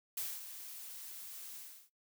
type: noise with ADSR envelope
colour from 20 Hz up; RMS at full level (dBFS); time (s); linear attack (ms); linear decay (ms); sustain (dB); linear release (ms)
blue; -38; 0.17-1.9; 5; 230; -10; 330
effects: noise-tail reverb RT60 0.2 s tail -26 dB re dry